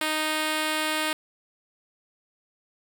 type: tone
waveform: 5% pulse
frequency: 310.2 Hz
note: D#4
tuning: 5 cents flat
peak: -13 dBFS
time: 0.01-1.13 s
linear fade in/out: 2 ms
effects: none